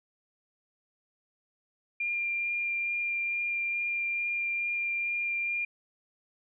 sine tone with vibrato, 2395 Hz, D7, 33 cents sharp, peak -28 dBFS, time 2-5.65 s, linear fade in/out 5 ms, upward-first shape sine, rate 2.3 Hz, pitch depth 8 cents each way, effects none

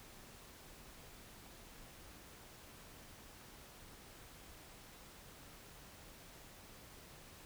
silence, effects pink hiss -57 dBFS RMS until 7.45 s

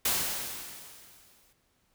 white noise with exponential decay, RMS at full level -26 dBFS, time 0.05-1.53 s, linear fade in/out 5 ms, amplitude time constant 320 ms, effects pink hiss -71 dBFS RMS until 1.94 s

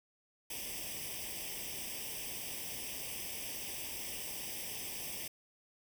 white noise with comb filter, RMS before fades -42 dBFS, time 0.5-5.28 s, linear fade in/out 5 ms, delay 0.36 ms, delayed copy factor +0.9, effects none

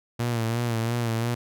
sawtooth tone with vibrato, 116.54 Hz, A#2, in tune, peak -20 dBFS, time 0.19-1.35 s, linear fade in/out 10 ms, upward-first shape sine, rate 2.9 Hz, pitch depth 55 cents each way, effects none

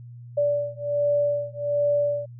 sine beating tone pair, 580 / 581.3 Hz, D5 / D5, -22 / -18 cents, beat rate 1.3 Hz, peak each -24 dBFS, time 0.37-2.26 s, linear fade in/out 10 ms, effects added 120 Hz sine -39 dBFS peak until 2.39 s

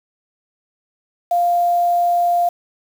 sine tone with quantisation, 698.5 Hz, F5, in tune, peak -13 dBFS, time 1.31-2.49 s, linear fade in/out 5 ms, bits 6, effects none

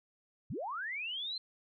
sine linear sweep, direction up, 77.78 to 4186 Hz, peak -36 dBFS, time 0.5-1.38 s, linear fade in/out 5 ms, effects none

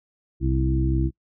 harmonic tone with a mistuned harmonic, 65.41 Hz, C2, in tune, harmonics 1 / 2 / 3 / 4 / 5, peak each -22 / -24 / -33 / -33 / -26 dBFS, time 0.4-1.11 s, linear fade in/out 50 ms, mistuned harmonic 1, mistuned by -40 cents, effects noise-tail reverb RT60 0.1 s tail -23 dB re dry

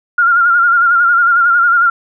sine tone with vibrato, 1400 Hz, F6, 4 cents sharp, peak -7 dBFS, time 0.18-1.9 s, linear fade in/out 5 ms, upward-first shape sine, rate 11 Hz, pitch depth 54 cents each way, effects none

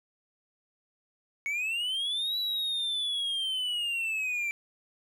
triangle linear two-way sweep, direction up then down, 2204 to 3951 to 2330 Hz, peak -27 dBFS, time 1.46-4.51 s, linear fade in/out 0 ms, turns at 2.38 s, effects none

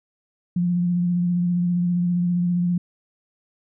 sine tone with vibrato, 175.9 Hz, F3, 13 cents sharp, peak -18 dBFS, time 0.56-2.78 s, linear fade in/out 5 ms, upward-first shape sine, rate 15 Hz, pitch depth 23 cents each way, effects none

